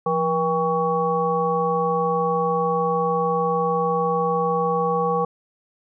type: harmonic tone with a mistuned harmonic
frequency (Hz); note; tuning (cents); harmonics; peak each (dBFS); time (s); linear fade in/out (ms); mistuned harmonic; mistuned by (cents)
160; D#3; +49; 1 / 3 / 5 / 7; -27 / -22 / -25 / -24; 0.06-5.25; 5; 1; +140
effects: none